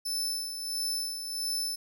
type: tone with tremolo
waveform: sawtooth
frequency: 5274 Hz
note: E8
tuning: in tune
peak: -26 dBFS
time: 0.05-1.76 s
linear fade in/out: 10 ms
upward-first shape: sine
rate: 1.5 Hz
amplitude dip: 55%
effects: none